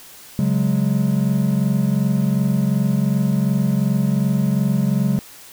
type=chord; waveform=triangle; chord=C# suspended fourth; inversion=none; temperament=equal; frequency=138.59 / 185 / 207.7 Hz; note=C#3 / F#3 / G#3; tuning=0 / 0 / 0 cents; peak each=-18 dBFS; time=0.39-5.19 s; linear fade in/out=0 ms; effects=white hiss -42 dBFS RMS until 5.52 s